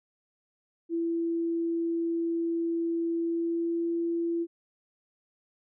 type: tone with pitch glide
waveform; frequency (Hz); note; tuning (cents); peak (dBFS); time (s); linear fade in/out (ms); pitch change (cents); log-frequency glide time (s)
sine; 334.5 to 337.4; E4 to E4; +25 to +40; -26; 0.89-4.47; 50; +15; 3.18-3.87
effects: none